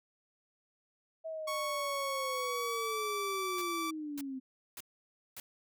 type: linear sweep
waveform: sine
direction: down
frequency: 649 to 257.3 Hz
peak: -37 dBFS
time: 1.24-4.4 s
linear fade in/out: 20 ms
type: tone with pitch glide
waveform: sawtooth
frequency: 1108.7 to 1161.1 Hz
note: C#6 to D6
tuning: 0 to -20 cents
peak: -31 dBFS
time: 1.47-3.91 s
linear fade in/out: 10 ms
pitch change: +80 cents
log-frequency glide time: 2.29-3 s
type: noise bursts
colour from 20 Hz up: white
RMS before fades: -45 dBFS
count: 4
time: 3.58-5.4 s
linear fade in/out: 2 ms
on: 35 ms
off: 560 ms
effects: none